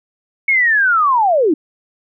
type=linear sweep; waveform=sine; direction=down; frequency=2217 to 280 Hz; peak=-10 dBFS; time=0.48-1.54 s; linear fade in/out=5 ms; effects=none